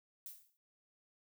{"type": "noise with exponential decay", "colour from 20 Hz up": "violet", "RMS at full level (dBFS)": -45, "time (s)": [0.26, 0.57], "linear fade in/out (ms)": 0, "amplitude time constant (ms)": 66, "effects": ["noise-tail reverb RT60 0.2 s tail -21 dB re dry"]}